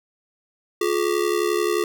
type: ring-modulated tone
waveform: square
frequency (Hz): 388.3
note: G4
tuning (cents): -16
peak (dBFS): -17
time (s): 0.81-1.84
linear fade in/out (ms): 2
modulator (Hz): 35.7
effects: none